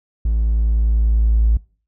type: tone with level ramp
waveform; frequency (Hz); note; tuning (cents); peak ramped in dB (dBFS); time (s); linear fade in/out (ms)
triangle; 55.2; A1; +6; -12 to -7; 0.25-1.57; 5
effects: noise-tail reverb RT60 0.4 s tail -26 dB re dry + tanh soft clip ceiling -8 dBFS